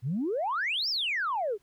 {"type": "exponential two-way sweep", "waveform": "sine", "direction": "up then down", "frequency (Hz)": [112.3, 5588, 379.6], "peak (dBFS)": -26, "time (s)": [0.02, 1.58], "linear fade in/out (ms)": 50, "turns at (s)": 0.89, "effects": ["tanh soft clip ceiling -22 dBFS", "pink hiss -70 dBFS RMS until 1.62 s"]}